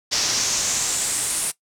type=noise with band-pass filter sweep; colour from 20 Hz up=brown; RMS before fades=-23 dBFS; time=0.11-1.52 s; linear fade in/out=20 ms; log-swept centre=5400 to 9600 Hz; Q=3.2; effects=noise-tail reverb RT60 0.1 s tail -18 dB re dry